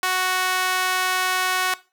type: tone with high-pass filter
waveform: sawtooth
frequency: 370 Hz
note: F#4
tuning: in tune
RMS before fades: -22 dBFS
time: 0.03-1.74 s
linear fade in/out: 2 ms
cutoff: 1100 Hz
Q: 1.2
effects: noise-tail reverb RT60 0.3 s tail -18 dB re dry